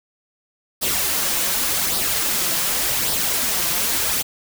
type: noise with flanger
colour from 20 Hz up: white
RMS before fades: -21 dBFS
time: 0.81-4.23 s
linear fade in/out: 20 ms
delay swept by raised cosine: 0.21 to 5.91 ms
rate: 0.87 Hz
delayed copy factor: +0.5
effects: none